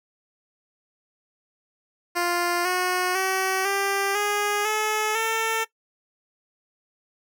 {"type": "tone with pitch steps", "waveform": "10% pulse", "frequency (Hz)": [349.2, 364, 379.5, 395.6, 412.4, 429.9, 448.2], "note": ["F4", "F#4", "F#4", "G4", "G#4", "A4", "A4"], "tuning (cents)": [0, -28, 44, 16, -12, -40, 32], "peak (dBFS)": -14, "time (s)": [2.15, 5.65], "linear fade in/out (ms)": 20, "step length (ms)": 500, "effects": ["noise-tail reverb RT60 0.1 s tail -18 dB re dry"]}